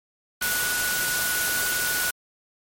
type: tone in noise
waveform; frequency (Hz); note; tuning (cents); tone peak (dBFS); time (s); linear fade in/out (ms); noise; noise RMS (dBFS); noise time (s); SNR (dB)
sine; 1469; F#6; -13; -26; 0.41-2.11; 10; white; -26; 0.41-2.11; -3
effects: MP3 64 kbps